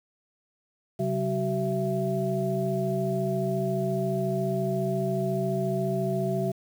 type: tone cluster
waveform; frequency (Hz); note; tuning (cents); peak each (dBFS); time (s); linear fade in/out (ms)
sine; 134 / 188.3 / 378.7 / 666; C3 / F#3 / F#4 / E5; +42 / +31 / +40 / +18; -30; 0.99-6.52; 10
effects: 8-bit